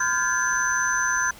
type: tone cluster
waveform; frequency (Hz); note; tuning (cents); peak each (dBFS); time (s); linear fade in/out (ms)
sine; 1017 / 1412 / 1588 / 1709 / 6110; C6 / F6 / G6 / G#6 / G8; -50 / +19 / +22 / +49 / -45; -27; 0-1.31; 5
effects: pink hiss -46 dBFS RMS until 1.39 s